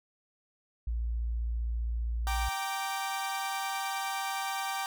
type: tone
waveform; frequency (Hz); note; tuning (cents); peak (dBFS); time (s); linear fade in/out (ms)
sine; 57.6; A#1; -20; -29; 0.87-2.49; 5
type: chord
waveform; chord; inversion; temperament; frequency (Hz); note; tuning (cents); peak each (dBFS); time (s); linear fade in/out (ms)
sawtooth; G minor; none; equal with one note detuned; 779.9 / 932.3 / 1174.7; G5 / Bb5 / D6; -9 / 0 / 0; -30 / -36 / -34; 2.27-4.86; 0
effects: none